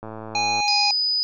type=click train; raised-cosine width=1 ms; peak=-21 dBFS; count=64; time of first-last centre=0.03-0.603 s; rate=110 Hz
type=harmonic tone; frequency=825 Hz; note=G#5; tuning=12 cents flat; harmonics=1 / 3 / 5 / 7 / 8; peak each=-22 / -25 / -26 / -37 / -35 dBFS; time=0.35-0.91 s; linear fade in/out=2 ms
type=tone; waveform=sine; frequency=4978 Hz; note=D#8; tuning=in tune; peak=-19 dBFS; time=0.68-1.23 s; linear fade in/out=0 ms
effects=none